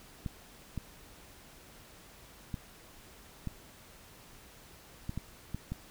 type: clicks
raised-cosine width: 5 ms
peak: -23 dBFS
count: 8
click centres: 0.262 / 0.777 / 2.542 / 3.473 / 5.094 / 5.176 / 5.546 / 5.72 s
effects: pink hiss -55 dBFS RMS until 5.9 s